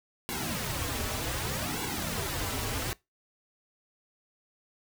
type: noise with flanger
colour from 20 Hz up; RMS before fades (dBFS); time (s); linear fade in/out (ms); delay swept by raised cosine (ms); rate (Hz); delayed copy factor
pink; -33; 0.29-2.93; 0; 1.6 to 5.8; 0.65; -0.95
effects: noise-tail reverb RT60 0.2 s tail -21 dB re dry